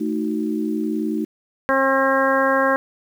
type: chord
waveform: sine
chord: D# diminished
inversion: second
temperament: equal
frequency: 220 / 311.1 / 370 Hz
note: A3 / D#4 / F#4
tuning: 0 / 0 / 0 cents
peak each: -24 / -23 / -28 dBFS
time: 0-1.25 s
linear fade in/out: 10 ms
type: harmonic tone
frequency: 268.6 Hz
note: C4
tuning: 46 cents sharp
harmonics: 1 / 2 / 3 / 4 / 5 / 6 / 7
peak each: -24 / -19 / -27 / -21 / -27 / -22 / -29 dBFS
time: 1.69-2.76 s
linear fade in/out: 0 ms
effects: 8-bit